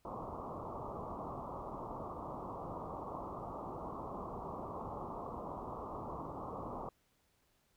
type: low-pass noise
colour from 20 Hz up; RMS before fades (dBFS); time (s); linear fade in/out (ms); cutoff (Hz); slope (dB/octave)
white; -44; 0.05-6.89; 2; 1200; 96
effects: pink hiss -75 dBFS RMS until 7.76 s